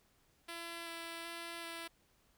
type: tone with vibrato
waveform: 5% pulse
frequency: 335.6 Hz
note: E4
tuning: 31 cents sharp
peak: -32 dBFS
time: 0.48-1.88 s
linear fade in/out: 10 ms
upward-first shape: square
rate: 1.3 Hz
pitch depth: 9 cents each way
effects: pink hiss -72 dBFS RMS until 2.37 s